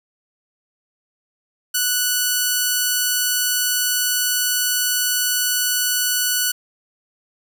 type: tone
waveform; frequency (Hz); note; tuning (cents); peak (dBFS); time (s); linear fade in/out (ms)
5% pulse; 1480; F#6; 0; -6; 1.74-6.52; 10
effects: none